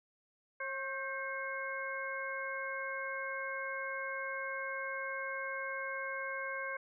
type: harmonic tone with a mistuned harmonic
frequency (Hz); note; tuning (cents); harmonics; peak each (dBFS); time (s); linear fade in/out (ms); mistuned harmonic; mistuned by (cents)
540; C#5; -45; 1 / 2 / 3 / 4; -43 / -43 / -40 / -43; 0.6-6.77; 5; 3; -52
effects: none